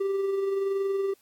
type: tone with amplitude modulation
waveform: triangle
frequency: 392 Hz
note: G4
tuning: in tune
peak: -21 dBFS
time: 0-1.14 s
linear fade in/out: 10 ms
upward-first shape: sine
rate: 21.2 Hz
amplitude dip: 35%
effects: white hiss -64 dBFS RMS until 1.21 s + AAC 64 kbps